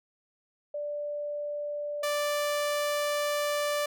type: tone pair in turn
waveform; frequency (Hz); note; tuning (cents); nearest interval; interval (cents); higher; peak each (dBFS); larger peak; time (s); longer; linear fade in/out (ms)
sine / sawtooth; 587 / 587; D5 / D5; -1 / -1; unison; 0; neither; -31 / -23; second; 0.74-2.03 / 2.03-3.86; second; 5
effects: none